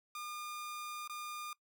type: tone with dropouts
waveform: sawtooth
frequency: 1210 Hz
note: D#6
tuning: 49 cents flat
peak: -38 dBFS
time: 0.15-1.53 s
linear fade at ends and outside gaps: 2 ms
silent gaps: 1.076-1.096 s
effects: noise-tail reverb RT60 0.1 s tail -21 dB re dry